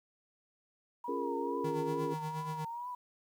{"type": "tone with vibrato", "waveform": "sine", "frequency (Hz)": 955, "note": "A#5", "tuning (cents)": 42, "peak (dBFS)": -38, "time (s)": [1.04, 2.95], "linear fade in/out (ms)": 5, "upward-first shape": "triangle", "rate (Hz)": 2.3, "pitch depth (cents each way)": 78}
{"type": "chord", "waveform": "sine", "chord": "Bb minor seventh", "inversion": "first", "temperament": "equal", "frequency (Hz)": [277.2, 349.2, 415.3, 466.2], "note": ["Db4", "F4", "Ab4", "Bb4"], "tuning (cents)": [0, 0, 0, 0], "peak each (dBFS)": [-39, -40, -39, -38], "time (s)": [1.08, 2.14], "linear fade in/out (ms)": 5}
{"type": "tone with tremolo", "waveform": "square", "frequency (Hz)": 155.6, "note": "D#3", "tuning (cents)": 0, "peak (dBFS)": -37, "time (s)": [1.64, 2.65], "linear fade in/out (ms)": 5, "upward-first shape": "sine", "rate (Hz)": 8.4, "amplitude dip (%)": 65}
{"effects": ["11-bit"]}